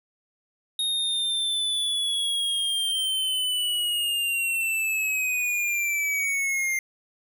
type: linear sweep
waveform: square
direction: down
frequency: 3733 to 2100 Hz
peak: -24 dBFS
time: 0.79-6.79 s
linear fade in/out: 2 ms
effects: none